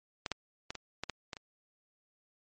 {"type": "clicks", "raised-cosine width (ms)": 0.2, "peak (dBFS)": [-17, -14, -20, -23, -18, -18, -21, -28], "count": 8, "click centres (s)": [0.262, 0.317, 0.705, 0.753, 1.036, 1.097, 1.332, 1.368], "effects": ["MP3 32 kbps"]}